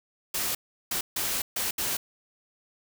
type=noise bursts at uneven times; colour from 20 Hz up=white; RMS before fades=-29 dBFS; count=5; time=0.34-0.55 / 0.91-1.01 / 1.16-1.42 / 1.56-1.71 / 1.78-1.97 s; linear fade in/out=5 ms; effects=none